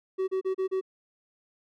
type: tone bursts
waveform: triangle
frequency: 378.7 Hz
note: F#4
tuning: 40 cents sharp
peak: -23 dBFS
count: 5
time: 0.18-0.812 s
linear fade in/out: 20 ms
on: 100 ms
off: 33 ms
effects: none